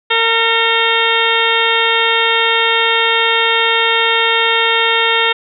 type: harmonic tone with a mistuned harmonic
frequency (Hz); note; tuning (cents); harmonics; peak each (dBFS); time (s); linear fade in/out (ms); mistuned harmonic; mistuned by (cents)
457.5; A#4; -32; 1 / 2 / 3 / 4 / 5 / 6 / 7 / 8; -19 / -19 / -19 / -19 / -19 / -19 / -19 / -19; 0.1-5.33; 10; 5; -63
effects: none